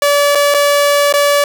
sawtooth tone with dropouts, 575 Hz, D5, 37 cents flat, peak -5 dBFS, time 0.02-1.44 s, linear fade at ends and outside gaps 2 ms, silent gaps 0.35-0.354 / 0.541-0.545 / 1.126-1.138 s, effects none

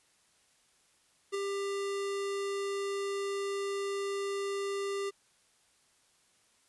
square tone with ADSR envelope, 397.4 Hz, G4, 24 cents sharp, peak -30 dBFS, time 1.32-5.11 s, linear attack 25 ms, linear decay 9 ms, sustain -3 dB, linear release 24 ms, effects white hiss -68 dBFS RMS until 6.68 s + resampled to 24000 Hz

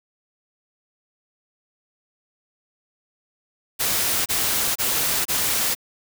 white noise bursts, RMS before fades -22 dBFS, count 4, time 3.79-5.751 s, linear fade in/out 20 ms, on 470 ms, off 27 ms, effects none

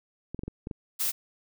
clicks, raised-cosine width 3 ms, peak -22 dBFS, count 6, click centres 0.346 / 0.392 / 0.435 / 0.48 / 0.671 / 0.712 s
blue noise, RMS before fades -28 dBFS, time 0.99-1.12 s, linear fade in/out 20 ms
effects none

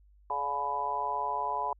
harmonic tone with a mistuned harmonic, 141.7 Hz, C#3, 38 cents sharp, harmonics 3 / 4 / 5 / 6 / 7, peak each -42 / -41 / -38 / -35 / -31 dBFS, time 0.3-1.73 s, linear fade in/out 2 ms, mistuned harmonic 4, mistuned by +43 cents, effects added 50 Hz sine -57 dBFS peak until 1.79 s

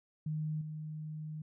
sine tone with level steps, 154.4 Hz, D#3, 13 cents flat, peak -33 / -39 dBFS, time 0.26-1.42 s, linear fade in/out 5 ms, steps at 0.61 s, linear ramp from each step 5 ms, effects none

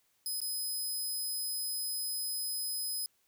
10% pulse tone with dropouts, 5040 Hz, D#8, 21 cents sharp, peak -28 dBFS, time 0.26-3.06 s, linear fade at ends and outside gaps 1 ms, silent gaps 0.403-0.416 s, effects white hiss -73 dBFS RMS until 3.27 s

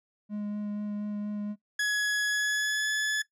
triangle tone with vibrato, 207.8 Hz, G#3, 1 cent sharp, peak -29 dBFS, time 0.29-1.56 s, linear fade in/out 50 ms, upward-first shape sine, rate 4.2 Hz, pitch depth 10 cents each way
40% pulse tone with pitch glide, 1683 to 1717.4 Hz, G#6 to A6, +23 to -42 cents, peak -24 dBFS, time 1.79-3.22 s, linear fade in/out 5 ms, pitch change +35 cents, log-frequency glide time 2.26-2.91 s
effects noise-tail reverb RT60 0.1 s tail -18 dB re dry + low-pass 10000 Hz 12 dB/octave

